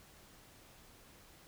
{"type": "silence", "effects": ["pink hiss -60 dBFS RMS until 1.47 s"]}